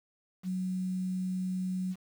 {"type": "tone with quantisation", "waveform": "sine", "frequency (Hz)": 185, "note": "F#3", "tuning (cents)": 0, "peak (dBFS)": -30, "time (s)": [0.43, 1.96], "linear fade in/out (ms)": 50, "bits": 9, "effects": []}